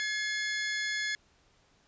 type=tone pair together; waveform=sawtooth; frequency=1700 / 2137 Hz; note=G#6 / C7; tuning=+40 / +36 cents; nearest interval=major third; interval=396 cents; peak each=-28 / -32 dBFS; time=0-1.15 s; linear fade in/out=0 ms; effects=pink hiss -66 dBFS RMS until 1.87 s + resampled to 16000 Hz